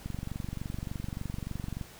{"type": "click train", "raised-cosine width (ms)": 5, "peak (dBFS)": -23, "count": 42, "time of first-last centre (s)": [0.06, 1.812], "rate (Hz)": 23.4, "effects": ["pink hiss -51 dBFS RMS until 1.99 s"]}